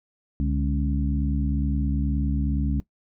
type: harmonic tone with a mistuned harmonic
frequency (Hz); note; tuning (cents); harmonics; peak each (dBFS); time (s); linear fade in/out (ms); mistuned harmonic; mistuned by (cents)
69.6; C#2; +8; 1 / 2 / 3 / 4; -24 / -28 / -29 / -30; 0.4-2.8; 0; 2; +89
effects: noise-tail reverb RT60 0.1 s tail -18 dB re dry